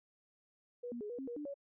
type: tone with pitch steps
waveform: sine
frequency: 486.3 / 238.8 / 417.5 / 482.9 / 268.1 / 477.6 / 295.5 / 561 Hz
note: B4 / A#3 / G#4 / B4 / C4 / A#4 / D4 / C#5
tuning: -27 / +42 / +9 / -39 / +42 / +42 / +11 / +21 cents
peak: -40 dBFS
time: 0.83-1.542 s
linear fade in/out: 10 ms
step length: 89 ms
effects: none